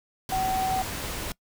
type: tone in noise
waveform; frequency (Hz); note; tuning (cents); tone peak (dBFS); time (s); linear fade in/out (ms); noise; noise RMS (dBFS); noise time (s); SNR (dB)
sine; 757; F#5; +39; -24; 0.32-0.82; 2; pink; -33; 0.29-1.32; +6
effects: noise-tail reverb RT60 0.1 s tail -23 dB re dry